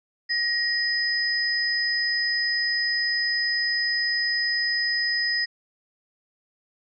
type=tone pair together; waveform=sine; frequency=1889 / 5020 Hz; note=A#6 / D#8; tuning=+22 / +15 cents; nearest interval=octave + perfect fourth; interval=1693 cents; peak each=-24 / -25 dBFS; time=0.29-5.46 s; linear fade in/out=20 ms; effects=none